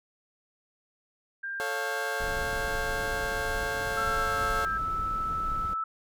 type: tone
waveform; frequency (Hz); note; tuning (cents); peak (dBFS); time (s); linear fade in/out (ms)
sine; 1593; G6; +27; -32; 1.43-4.78; 10
type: chord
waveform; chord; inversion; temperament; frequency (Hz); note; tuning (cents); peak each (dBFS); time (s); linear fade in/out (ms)
25% pulse; A augmented; none; equal with one note detuned; 440 / 554.4 / 702.1; A4 / C#5 / E#5; 0 / 0 / +9; -32; 1.6-4.65; 0
type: noise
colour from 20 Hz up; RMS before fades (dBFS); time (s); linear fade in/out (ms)
brown; -37; 2.2-5.74; 5
type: tone with pitch glide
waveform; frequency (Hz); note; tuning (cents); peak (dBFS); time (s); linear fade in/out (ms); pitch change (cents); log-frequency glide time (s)
sine; 1340 to 1313.2; E6 to E6; +28 to -7; -28; 3.97-5.84; 5; -35; 4.11-4.39
effects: none